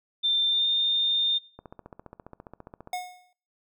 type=tone with pitch glide; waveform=sine; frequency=3578 to 3626 Hz; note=A7 to A#7; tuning=+28 to -49 cents; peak=-21 dBFS; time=0.23-1.39 s; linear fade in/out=20 ms; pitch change=+23 cents; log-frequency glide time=0.48-0.66 s
type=click train; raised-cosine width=1 ms; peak=-28 dBFS; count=20; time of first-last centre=1.59-2.874 s; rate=14.8 Hz
type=tone with exponential decay; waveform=square; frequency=726 Hz; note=F#5; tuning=33 cents flat; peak=-27 dBFS; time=2.93-3.33 s; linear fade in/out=2 ms; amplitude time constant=86 ms
effects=noise-tail reverb RT60 0.5 s tail -22 dB re dry